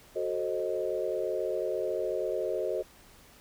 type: chord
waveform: sine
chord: F# diminished seventh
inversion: none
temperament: equal with one note detuned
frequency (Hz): 370 / 440 / 528.4 / 622.3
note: F#4 / A4 / C5 / Eb5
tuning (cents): 0 / 0 / +17 / 0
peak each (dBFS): -34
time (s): 0.15-2.83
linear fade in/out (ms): 20
effects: pink hiss -56 dBFS RMS until 3.4 s